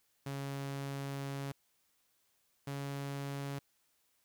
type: tone pair in turn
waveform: sawtooth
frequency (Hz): 138.59 / 139.88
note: C#3 / C#3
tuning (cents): 0 / +16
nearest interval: unison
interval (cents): 16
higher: second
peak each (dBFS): -34 / -34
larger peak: neither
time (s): 0.26-1.52 / 2.67-3.59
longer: first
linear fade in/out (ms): 5
effects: white hiss -75 dBFS RMS until 4.24 s